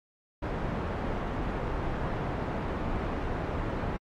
pink low-pass noise, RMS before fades -32 dBFS, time 0.42-3.97 s, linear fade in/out 10 ms, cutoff 1200 Hz, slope 12 dB/octave, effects AAC 48 kbps

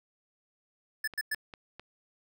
square tone bursts, 1738 Hz, A6, 22 cents flat, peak -30 dBFS, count 3, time 1.04-1.348 s, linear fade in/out 5 ms, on 36 ms, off 100 ms
clicks, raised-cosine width 0.3 ms, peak -28 dBFS, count 4, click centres 1.137 / 1.346 / 1.538 / 1.796 s
effects none

